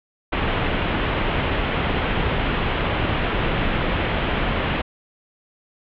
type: low-pass noise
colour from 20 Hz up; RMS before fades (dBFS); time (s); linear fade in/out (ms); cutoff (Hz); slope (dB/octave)
pink; -22; 0.32-4.82; 10; 3300; 48
effects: none